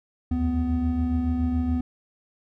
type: tone cluster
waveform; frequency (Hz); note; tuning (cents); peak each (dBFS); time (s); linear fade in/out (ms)
triangle; 75.2 / 82.3 / 249.9; D2 / E2 / B3; +42 / -2 / +21; -24 / -29 / -22; 0.31-1.81; 5
effects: none